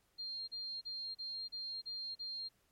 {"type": "tone bursts", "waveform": "sine", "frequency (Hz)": 4201, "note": "C8", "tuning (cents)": 6, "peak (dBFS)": -40, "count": 7, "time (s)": [0.18, 2.49], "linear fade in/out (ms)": 20, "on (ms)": 300, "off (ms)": 35, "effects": ["pink hiss -75 dBFS RMS until 2.71 s", "MP3 64 kbps"]}